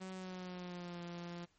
sawtooth tone with pitch glide, 187.7 to 173.12 Hz, F#3 to F3, +25 to -15 cents, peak -40 dBFS, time 0-1.46 s, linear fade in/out 20 ms, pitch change -140 cents, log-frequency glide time 0.12-1.01 s, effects pink hiss -74 dBFS RMS until 1.58 s + MP3 32 kbps

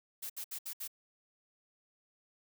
blue noise bursts, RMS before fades -41 dBFS, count 5, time 0.22-0.878 s, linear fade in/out 10 ms, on 78 ms, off 67 ms, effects none

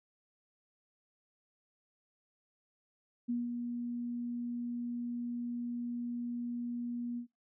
sine tone with ADSR envelope, 240 Hz, B3, 49 cents flat, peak -30 dBFS, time 3.28-7.27 s, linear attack 19 ms, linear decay 180 ms, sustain -5 dB, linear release 94 ms, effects noise-tail reverb RT60 0.2 s tail -22 dB re dry

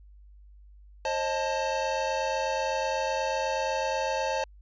square chord, A diminished, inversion first, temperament equal with one note detuned, 534.2 / 622.3 / 880 Hz, C5 / Eb5 / A5, +36 / 0 / 0 cents, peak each -31 / -34 / -31 dBFS, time 1.05-4.44 s, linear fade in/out 2 ms, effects added 50 Hz sine -49 dBFS peak until 4.61 s + resampled to 16000 Hz

